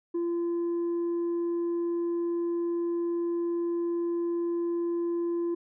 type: tone with tanh clipping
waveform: sine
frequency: 342.2 Hz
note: F4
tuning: 35 cents flat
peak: -27 dBFS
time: 0.14-5.55 s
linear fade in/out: 10 ms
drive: 2 dB
effects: none